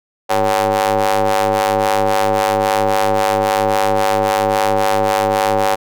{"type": "ring-modulated tone", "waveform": "sawtooth", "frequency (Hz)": 101.1, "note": "G#2", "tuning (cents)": -46, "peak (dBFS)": -6, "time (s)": [0.29, 5.76], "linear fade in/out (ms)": 20, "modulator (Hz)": 659, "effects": []}